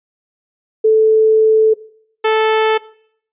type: tone pair in turn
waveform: sine / sawtooth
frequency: 438.1 / 438.1 Hz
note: A4 / A4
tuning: -7 / -7 cents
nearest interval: unison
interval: 0 cents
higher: neither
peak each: -7 dBFS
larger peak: neither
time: 0.84-1.74 / 2.24-2.78 s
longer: first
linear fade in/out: 10 ms
effects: noise-tail reverb RT60 0.6 s tail -19 dB re dry + resampled to 8000 Hz